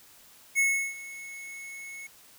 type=tone with ADSR envelope; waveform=square; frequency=2192 Hz; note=C#7; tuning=20 cents flat; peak=-21 dBFS; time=0.55-2.07 s; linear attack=38 ms; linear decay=350 ms; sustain=-19 dB; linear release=6 ms; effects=white hiss -55 dBFS RMS until 2.38 s